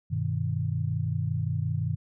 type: chord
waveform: sine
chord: G augmented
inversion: none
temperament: equal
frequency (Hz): 98 / 123.47 / 155.56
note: G2 / B2 / D#3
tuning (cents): 0 / 0 / 0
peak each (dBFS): -30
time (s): 0.1-1.96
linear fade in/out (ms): 20
effects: none